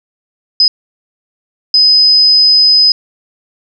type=tone bursts at uneven times; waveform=sine; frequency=5030 Hz; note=D#8; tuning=18 cents sharp; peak=-4 dBFS; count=2; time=0.6-0.68 / 1.74-2.92 s; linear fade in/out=2 ms; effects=none